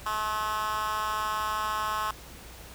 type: tone with high-pass filter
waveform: 10% pulse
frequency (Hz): 214.6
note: A3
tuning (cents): -43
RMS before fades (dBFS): -30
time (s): 0.06-2.11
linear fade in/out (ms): 2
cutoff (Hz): 1100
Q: 3.3
effects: added 60 Hz sine -48 dBFS peak until 2.74 s + pink hiss -47 dBFS RMS until 2.74 s